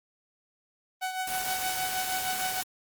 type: tone with tremolo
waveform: sawtooth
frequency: 748 Hz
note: F#5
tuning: 19 cents sharp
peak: -24 dBFS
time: 1.01-2.62 s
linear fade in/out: 20 ms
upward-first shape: triangle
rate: 6.4 Hz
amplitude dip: 65%
type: noise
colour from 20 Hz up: white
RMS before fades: -34 dBFS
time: 1.27-2.63 s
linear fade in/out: 2 ms
effects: Opus 24 kbps